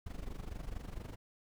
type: noise with amplitude modulation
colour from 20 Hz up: brown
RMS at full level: -40 dBFS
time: 0.06-1.16 s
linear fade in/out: 5 ms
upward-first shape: sine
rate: 24.4 Hz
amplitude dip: 80%
effects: none